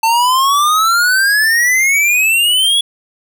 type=exponential sweep; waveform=square; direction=up; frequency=889 to 3390 Hz; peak=-10 dBFS; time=0.03-2.81 s; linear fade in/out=5 ms; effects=none